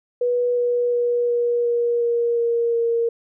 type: tone with pitch steps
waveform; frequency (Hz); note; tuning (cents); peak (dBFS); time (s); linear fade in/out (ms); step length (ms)
sine; 488.1 / 484.7 / 481.4 / 478.1 / 474.8 / 471.5 / 468.2 / 465; B4 / B4 / B4 / A#4 / A#4 / A#4 / A#4 / A#4; -20 / -32 / -44 / +44 / +32 / +20 / +8 / -4; -17; 0.21-3.09; 5; 360
effects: none